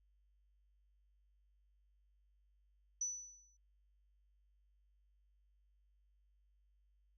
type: tone with exponential decay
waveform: sine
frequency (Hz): 5960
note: F#8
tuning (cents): +12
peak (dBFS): -34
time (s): 3.01-3.57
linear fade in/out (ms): 5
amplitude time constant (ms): 120
effects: added 50 Hz sine -70 dBFS peak until 7.17 s